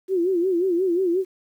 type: tone with vibrato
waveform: sine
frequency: 360 Hz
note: F#4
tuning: 47 cents flat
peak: -18 dBFS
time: 0.08-1.25 s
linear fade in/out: 50 ms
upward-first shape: sine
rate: 5.6 Hz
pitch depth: 120 cents each way
effects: 9-bit